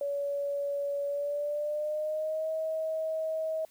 sine tone with pitch glide, 567 to 636.4 Hz, C#5 to D#5, +39 to +39 cents, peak -29 dBFS, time 0.01-3.65 s, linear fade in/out 2 ms, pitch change +200 cents, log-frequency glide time 1.06-2.5 s, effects white hiss -63 dBFS RMS until 3.7 s

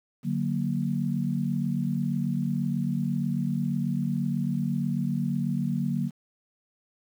sine chord, D augmented, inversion none, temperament equal, 146.83 / 185 / 233.1 Hz, D3 / F#3 / A#3, 0 / 0 / 0 cents, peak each -29 dBFS, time 0.23-6.11 s, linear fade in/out 50 ms, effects 9-bit

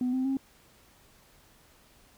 sine tone with pitch steps, 250 / 259.3 / 268.9 Hz, B3 / C4 / C4, +21 / -15 / +47 cents, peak -24 dBFS, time 0.01-0.37 s, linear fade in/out 2 ms, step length 120 ms, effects tanh soft clip ceiling -23 dBFS + pink hiss -60 dBFS RMS until 2.17 s

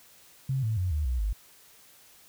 sine tone with pitch steps, 133.3 / 110.17 / 91.05 / 75.25 / 62.19 / 51.39 Hz, C3 / A2 / F#2 / D2 / B1 / G#1, +33 / +3 / -27 / +43 / +13 / -18 cents, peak -25 dBFS, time 0.49-1.33 s, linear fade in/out 5 ms, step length 140 ms, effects white hiss -56 dBFS RMS until 2.28 s

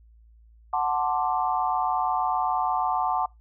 sine chord, D dominant seventh, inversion first, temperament equal, 740 / 880 / 1046.5 / 1174.7 Hz, F#5 / A5 / C6 / D6, 0 / 0 / 0 / 0 cents, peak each -26 / -27 / -30 / -30 dBFS, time 0.73-3.26 s, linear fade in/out 5 ms, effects noise-tail reverb RT60 0.2 s tail -24 dB re dry + added 56 Hz sine -51 dBFS peak until 3.4 s

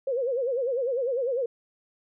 sine tone with vibrato, 507 Hz, B4, 45 cents sharp, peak -24 dBFS, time 0.07-1.46 s, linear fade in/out 5 ms, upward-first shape sine, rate 10 Hz, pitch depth 150 cents each way, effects none

